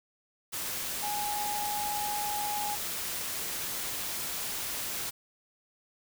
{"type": "tone in noise", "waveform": "sine", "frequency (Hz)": 830.6, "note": "G#5", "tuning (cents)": 0, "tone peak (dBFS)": -32, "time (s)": [1.02, 2.76], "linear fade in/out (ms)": 20, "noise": "white", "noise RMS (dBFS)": -35, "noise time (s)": [0.52, 5.11], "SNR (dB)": 0, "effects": []}